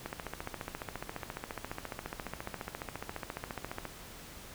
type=click train; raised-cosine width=0.5 ms; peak=-22 dBFS; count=56; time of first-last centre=0.06-3.853 s; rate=14.5 Hz; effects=pink hiss -49 dBFS RMS until 4.54 s